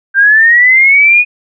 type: linear sweep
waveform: sine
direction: up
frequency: 1568 to 2481 Hz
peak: -3 dBFS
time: 0.14-1.25 s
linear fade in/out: 50 ms
effects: none